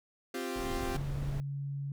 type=chord; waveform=sawtooth; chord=C suspended fourth; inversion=none; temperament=equal; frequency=261.6 / 349.2 / 392 Hz; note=C4 / F4 / G4; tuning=0 / 0 / 0 cents; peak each=-35 dBFS; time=0.34-0.97 s; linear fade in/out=5 ms
type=noise; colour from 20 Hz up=brown; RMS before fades=-38 dBFS; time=0.56-1.4 s; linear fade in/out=0 ms
type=tone; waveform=sine; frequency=140.2 Hz; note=C#3; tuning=20 cents sharp; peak=-34 dBFS; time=0.95-1.92 s; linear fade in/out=2 ms
effects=none